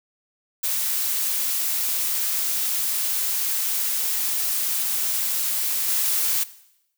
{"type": "noise with level steps", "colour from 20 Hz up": "blue", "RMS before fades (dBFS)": [-24, -22], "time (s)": [0.63, 6.44], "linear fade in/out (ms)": 10, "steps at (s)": 5.88, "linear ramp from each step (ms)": 5, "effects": ["noise-tail reverb RT60 0.8 s tail -17 dB re dry"]}